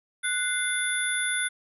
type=tone cluster; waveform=sine; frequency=1482 / 2082 / 3509 / 10390 Hz; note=F#6 / C7 / A7 / E9; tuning=+2 / -9 / -5 / -26 cents; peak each=-28 / -33 / -33 / -29 dBFS; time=0.23-1.49 s; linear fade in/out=20 ms; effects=none